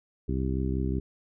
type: harmonic tone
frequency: 65.4 Hz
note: C2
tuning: in tune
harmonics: 1 / 2 / 3 / 4 / 5 / 6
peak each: -29 / -32 / -34 / -35 / -36 / -37 dBFS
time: 0.28-1 s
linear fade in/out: 10 ms
effects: none